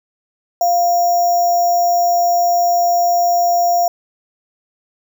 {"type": "tone with sample-and-hold", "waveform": "sine", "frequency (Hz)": 698.5, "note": "F5", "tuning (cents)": 0, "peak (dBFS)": -11, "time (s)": [0.61, 3.88], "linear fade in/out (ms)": 2, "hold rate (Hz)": 6300, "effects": []}